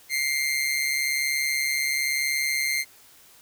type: tone with amplitude modulation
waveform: sawtooth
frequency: 2103 Hz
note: C7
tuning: 8 cents sharp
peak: -17 dBFS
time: 0.09-2.85 s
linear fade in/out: 50 ms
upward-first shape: sine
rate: 141 Hz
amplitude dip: 60%
effects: white hiss -53 dBFS RMS until 3.41 s